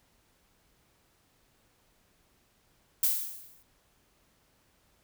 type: noise with exponential decay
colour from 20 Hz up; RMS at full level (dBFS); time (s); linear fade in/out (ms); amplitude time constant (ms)
violet; -23; 3.03-3.63; 5; 130
effects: pink hiss -68 dBFS RMS until 5.03 s